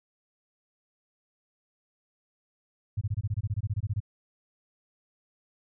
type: tone bursts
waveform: sine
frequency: 103.6 Hz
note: G#2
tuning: 4 cents flat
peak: -25 dBFS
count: 16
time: 2.97-4.003 s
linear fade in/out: 10 ms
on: 43 ms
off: 23 ms
effects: none